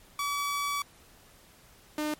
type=tone pair in turn; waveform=sawtooth; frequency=1143 / 302.7 Hz; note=D6 / D#4; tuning=-47 / -48 cents; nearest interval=octave + major seventh; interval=2301 cents; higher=first; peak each=-25 dBFS; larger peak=neither; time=0.19-0.82 / 1.98-2.14 s; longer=first; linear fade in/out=2 ms; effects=pink hiss -57 dBFS RMS until 2.19 s + MP3 64 kbps